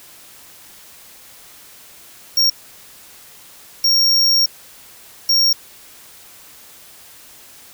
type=tone bursts at uneven times; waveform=square; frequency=5560 Hz; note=F8; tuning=9 cents flat; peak=-12 dBFS; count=3; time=2.37-2.5 / 3.84-4.46 / 5.29-5.53 s; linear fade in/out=5 ms; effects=white hiss -43 dBFS RMS until 7.73 s